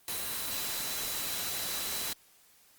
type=tone in noise; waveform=sine; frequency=3987 Hz; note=B7; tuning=16 cents sharp; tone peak=-42 dBFS; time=0.08-2.13 s; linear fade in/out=2 ms; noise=white; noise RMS=-35 dBFS; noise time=0.08-2.13 s; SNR=-10 dB; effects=white hiss -62 dBFS RMS until 2.78 s + Opus 32 kbps